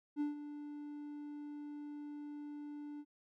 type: tone with ADSR envelope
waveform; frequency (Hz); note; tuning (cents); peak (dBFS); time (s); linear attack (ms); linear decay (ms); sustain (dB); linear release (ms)
triangle; 293.7; D4; 0; -30; 0.16-3.05; 47; 140; -12; 53
effects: none